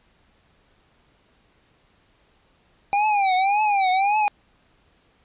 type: tone with vibrato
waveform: square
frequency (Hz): 795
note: G5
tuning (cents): +24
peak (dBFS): -18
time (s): 2.93-4.28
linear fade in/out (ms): 0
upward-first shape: triangle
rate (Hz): 1.8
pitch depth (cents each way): 150
effects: pink hiss -61 dBFS RMS until 5.24 s + resampled to 8000 Hz